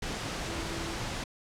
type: tone in noise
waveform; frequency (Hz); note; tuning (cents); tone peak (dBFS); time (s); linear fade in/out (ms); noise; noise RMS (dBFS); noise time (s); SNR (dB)
sine; 332.8; E4; +17; -40; 0.47-0.97; 5; pink; -35; 0.02-1.24; -8
effects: low-pass 7000 Hz 12 dB/octave